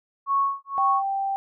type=tone with tremolo; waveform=sine; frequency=1105 Hz; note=C#6; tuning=6 cents flat; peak=-18 dBFS; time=0.26-1.03 s; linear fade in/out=50 ms; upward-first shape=sine; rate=2 Hz; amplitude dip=100%
type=tone; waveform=sine; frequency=784 Hz; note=G5; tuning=in tune; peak=-23 dBFS; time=0.78-1.36 s; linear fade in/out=0 ms
effects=none